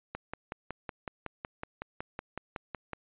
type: click train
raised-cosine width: 0.5 ms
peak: -21 dBFS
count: 16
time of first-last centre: 0.15-2.933 s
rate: 5.39 Hz
effects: resampled to 8000 Hz